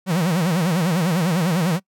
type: tone with vibrato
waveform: 45% pulse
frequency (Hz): 172.4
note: F3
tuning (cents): -22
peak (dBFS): -17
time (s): 0.06-1.8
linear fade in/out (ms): 50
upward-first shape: sine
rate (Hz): 10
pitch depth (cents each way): 190
effects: noise-tail reverb RT60 0.1 s tail -24 dB re dry